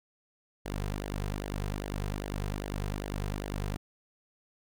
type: tone with flanger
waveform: sawtooth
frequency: 50 Hz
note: G1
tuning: 35 cents sharp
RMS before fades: -35 dBFS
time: 0.65-3.77 s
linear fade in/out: 10 ms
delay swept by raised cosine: 0.78 to 3.58 ms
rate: 2.5 Hz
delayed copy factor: -0.65
effects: none